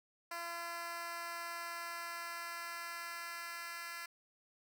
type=tone with high-pass filter sweep; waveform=10% pulse; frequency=340.7 Hz; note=F4; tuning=43 cents flat; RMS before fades=-44 dBFS; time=0.31-4.06 s; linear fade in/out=5 ms; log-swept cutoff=750 to 1600 Hz; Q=1; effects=none